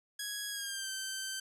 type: tone with pitch glide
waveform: 10% pulse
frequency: 1662 to 1550.7 Hz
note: G#6 to G6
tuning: +1 to -19 cents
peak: -28 dBFS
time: 0.19-1.4 s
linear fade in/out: 5 ms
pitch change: -120 cents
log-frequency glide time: 0.5-0.9 s
effects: none